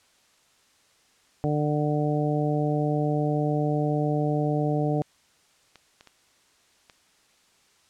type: harmonic tone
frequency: 149.1 Hz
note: D3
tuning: 27 cents sharp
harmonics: 1 / 2 / 3 / 4 / 5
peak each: -25 / -28 / -30 / -31 / -32 dBFS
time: 1.44-5.02 s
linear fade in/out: 0 ms
type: clicks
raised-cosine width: 0.2 ms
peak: -30 dBFS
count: 4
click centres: 5.757 / 6.009 / 6.073 / 6.898 s
effects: white hiss -62 dBFS RMS until 7.89 s + low-pass 8000 Hz 12 dB/octave